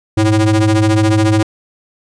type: ring-modulated tone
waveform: square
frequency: 110 Hz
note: A2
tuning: in tune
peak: -7 dBFS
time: 0.17-1.43 s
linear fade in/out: 5 ms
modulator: 213 Hz
effects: resampled to 22050 Hz + 8-bit